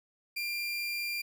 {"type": "tone", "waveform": "30% pulse", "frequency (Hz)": 2385, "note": "D7", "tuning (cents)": 26, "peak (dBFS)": -30, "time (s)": [0.36, 1.22], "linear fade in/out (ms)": 10, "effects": []}